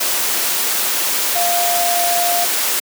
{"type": "tone in noise", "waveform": "sine", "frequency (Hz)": 698.5, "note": "F5", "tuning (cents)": 0, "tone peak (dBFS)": -17, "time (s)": [1.35, 2.45], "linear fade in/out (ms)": 10, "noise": "white", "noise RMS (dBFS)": -18, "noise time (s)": [0, 2.8], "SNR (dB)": -2, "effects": ["high-pass 300 Hz 12 dB/octave"]}